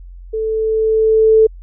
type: tone with level ramp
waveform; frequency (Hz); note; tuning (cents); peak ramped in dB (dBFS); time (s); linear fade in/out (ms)
sine; 440; A4; 0; -17 to -5; 0.33-1.47; 10
effects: added 44 Hz sine -32 dBFS peak until 1.62 s